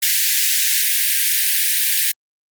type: high-pass noise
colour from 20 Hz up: white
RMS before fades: -17 dBFS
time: 0.02-2.12 s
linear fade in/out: 10 ms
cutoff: 1600 Hz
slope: 96 dB/octave
effects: Opus 48 kbps